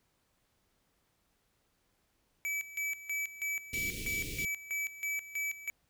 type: tone with tremolo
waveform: square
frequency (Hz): 2298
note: D7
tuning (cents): -38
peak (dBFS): -33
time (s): 2.45-5.7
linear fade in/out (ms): 0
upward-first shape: square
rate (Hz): 3.1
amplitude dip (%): 80
type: band-stop noise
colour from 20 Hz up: pink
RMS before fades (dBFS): -41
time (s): 3.73-4.45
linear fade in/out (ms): 2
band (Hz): 470 to 2200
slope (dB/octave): 48
effects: pink hiss -75 dBFS RMS until 5.89 s